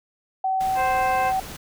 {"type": "tone", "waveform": "sine", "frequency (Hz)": 761, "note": "F#5", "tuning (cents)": 48, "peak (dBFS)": -20, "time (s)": [0.44, 1.4], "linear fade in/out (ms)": 5}
{"type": "noise", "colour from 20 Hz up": "pink", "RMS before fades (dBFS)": -37, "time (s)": [0.6, 1.57], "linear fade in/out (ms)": 10}
{"type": "harmonic tone", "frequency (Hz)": 523.3, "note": "C5", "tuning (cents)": 0, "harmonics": [1, 2, 3, 4, 5], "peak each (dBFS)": [-29, -27, -30, -34, -34], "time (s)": [0.75, 1.33], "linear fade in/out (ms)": 50}
{"effects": []}